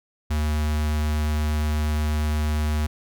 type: tone with notch filter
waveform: square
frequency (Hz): 75.7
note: D#2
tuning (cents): -47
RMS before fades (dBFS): -23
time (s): 0.3-2.87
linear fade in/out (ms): 10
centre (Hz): 460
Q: 1.6
effects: none